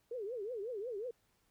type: tone with vibrato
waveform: sine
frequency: 446.3 Hz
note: A4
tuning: 25 cents sharp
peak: -38 dBFS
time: 0.11-1.11 s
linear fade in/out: 5 ms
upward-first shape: triangle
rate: 5.5 Hz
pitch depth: 280 cents each way
effects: pink hiss -75 dBFS RMS until 1.5 s